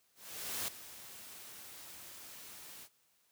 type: noise with ADSR envelope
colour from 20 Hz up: white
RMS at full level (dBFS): -37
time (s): 0.15-2.89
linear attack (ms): 530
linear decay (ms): 4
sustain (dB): -14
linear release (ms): 62
effects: white hiss -73 dBFS RMS until 3.31 s + high-pass 60 Hz 12 dB/octave